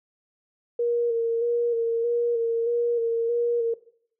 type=tone with vibrato; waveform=sine; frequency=467.6 Hz; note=A#4; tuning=5 cents sharp; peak=-21 dBFS; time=0.79-3.74 s; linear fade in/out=5 ms; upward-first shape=square; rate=1.6 Hz; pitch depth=25 cents each way; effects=noise-tail reverb RT60 0.6 s tail -17 dB re dry

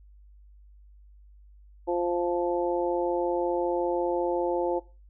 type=harmonic tone; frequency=174.61 Hz; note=F3; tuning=in tune; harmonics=2 / 3 / 4 / 5; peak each=-27 / -29 / -35 / -32 dBFS; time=1.87-4.8 s; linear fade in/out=20 ms; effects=noise-tail reverb RT60 0.3 s tail -18 dB re dry + added 50 Hz sine -50 dBFS peak until 5.09 s

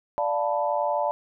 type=chord; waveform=sine; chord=B half-diminished seventh; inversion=first; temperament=equal; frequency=587.3 / 698.5 / 880 / 987.8 Hz; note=D5 / F5 / A5 / B5; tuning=0 / 0 / 0 / 0 cents; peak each=-26 / -29 / -27 / -31 dBFS; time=0.18-1.11 s; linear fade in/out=0 ms; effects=none

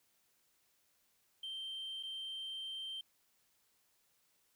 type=tone with dropouts; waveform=sine; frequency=3136 Hz; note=G7; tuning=in tune; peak=-39 dBFS; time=1.43-3.01 s; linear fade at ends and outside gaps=5 ms; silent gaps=2.028-2.033 s; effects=tanh soft clip ceiling -39 dBFS + white hiss -75 dBFS RMS until 4.55 s

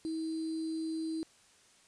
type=tone with sample-and-hold; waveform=sine; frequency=321.1 Hz; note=E4; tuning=45 cents flat; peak=-33 dBFS; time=0.05-1.23 s; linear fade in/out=0 ms; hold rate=4410 Hz; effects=white hiss -63 dBFS RMS until 1.87 s + resampled to 22050 Hz

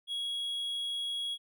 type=tone; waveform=triangle; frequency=3322 Hz; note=G#7; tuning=in tune; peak=-31 dBFS; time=0.07-1.38 s; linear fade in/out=50 ms; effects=none

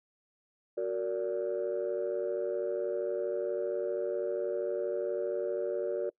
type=chord; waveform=sine; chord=Gb augmented; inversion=none; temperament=just; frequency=370 / 462.5 / 578.1 Hz; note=Gb4 / Bb4 / D5; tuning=0 / -14 / -27 cents; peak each=-33 dBFS; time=0.77-6.1 s; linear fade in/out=10 ms; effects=noise-tail reverb RT60 0.1 s tail -24 dB re dry + tanh soft clip ceiling -24 dBFS

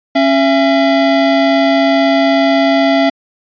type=tone pair together; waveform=square; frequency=273.8 / 671 Hz; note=C#4 / E5; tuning=-21 / +31 cents; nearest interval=octave + major third; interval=1552 cents; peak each=-12 dBFS; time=0.15-3.1 s; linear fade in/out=10 ms; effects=resampled to 11025 Hz

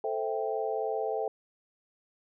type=chord; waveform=sine; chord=A minor seventh; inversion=none; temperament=equal; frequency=440 / 523.3 / 659.3 / 784 Hz; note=A4 / C5 / E5 / G5; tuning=0 / 0 / 0 / 0 cents; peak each=-32 / -36 / -35 / -35 dBFS; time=0.04-1.28 s; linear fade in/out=2 ms; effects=none

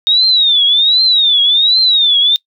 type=tone with vibrato; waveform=sine; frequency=3700 Hz; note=A#7; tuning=14 cents flat; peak=-7 dBFS; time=0.07-2.36 s; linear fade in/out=0 ms; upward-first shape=triangle; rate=1.3 Hz; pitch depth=210 cents each way; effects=noise-tail reverb RT60 0.1 s tail -22 dB re dry

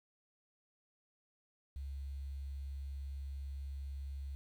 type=tone with quantisation; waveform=sine; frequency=68.9 Hz; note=C#2; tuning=10 cents flat; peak=-40 dBFS; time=1.76-4.35 s; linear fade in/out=0 ms; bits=11; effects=none

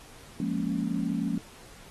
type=chord; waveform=sine; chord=Bb minor seventh; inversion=second; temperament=equal; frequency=174.61 / 207.7 / 233.1 / 277.2 Hz; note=F3 / Ab3 / Bb3 / Db4; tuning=0 / 0 / 0 / 0 cents; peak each=-32 dBFS; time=0.4-1.38 s; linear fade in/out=2 ms; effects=pink hiss -51 dBFS RMS until 1.9 s + AAC 32 kbps

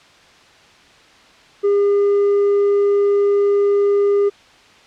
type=tone with hard clipping; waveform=triangle; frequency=404.4 Hz; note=G#4; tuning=46 cents flat; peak=-11 dBFS; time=1.63-4.3 s; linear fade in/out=20 ms; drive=1 dB; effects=white hiss -47 dBFS RMS until 4.86 s + low-pass 4000 Hz 12 dB/octave

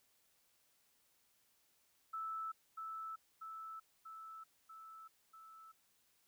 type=tone with echo; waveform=sine; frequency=1314 Hz; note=E6; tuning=6 cents flat; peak=-40 dBFS; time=2.13-2.52 s; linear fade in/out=10 ms; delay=640 ms; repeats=5; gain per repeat=-3 dB; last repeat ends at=5.72 s; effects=white hiss -75 dBFS RMS until 6.27 s

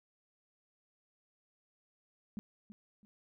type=tone with echo; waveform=sine; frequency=209 Hz; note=G#3; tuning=11 cents sharp; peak=-37 dBFS; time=2.37-2.39 s; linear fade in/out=0 ms; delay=330 ms; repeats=2; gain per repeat=-11 dB; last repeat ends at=3.05 s; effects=none

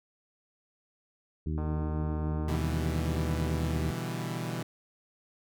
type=harmonic tone; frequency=77.78 Hz; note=D#2; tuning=in tune; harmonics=1 / 2 / 3 / 4 / 5; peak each=-31 / -34 / -40 / -40 / -45 dBFS; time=1.46-3.91 s; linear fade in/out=5 ms
type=click train; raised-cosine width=1 ms; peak=-28 dBFS; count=149; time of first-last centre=1.58-2.554 s; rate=152 Hz
type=chord; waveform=sawtooth; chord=E minor seventh; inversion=second; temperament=equal; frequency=123.47 / 146.83 / 164.81 / 196 Hz; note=B2 / D3 / E3 / G3; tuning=0 / 0 / 0 / 0 cents; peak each=-32 / -38 / -32 / -37 dBFS; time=2.48-4.63 s; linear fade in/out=5 ms
effects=none

